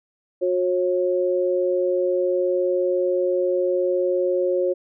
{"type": "tone pair together", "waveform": "sine", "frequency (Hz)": [362.6, 543.3], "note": ["F#4", "C#5"], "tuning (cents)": [-35, -35], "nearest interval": "perfect fifth", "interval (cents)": 700, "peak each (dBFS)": -21, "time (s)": [0.41, 4.74], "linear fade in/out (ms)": 20, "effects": []}